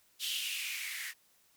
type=noise with band-pass filter sweep; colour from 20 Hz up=violet; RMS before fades=-38 dBFS; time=0.19-1.14 s; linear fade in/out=50 ms; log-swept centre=3300 to 1800 Hz; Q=5.7; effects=white hiss -68 dBFS RMS until 1.56 s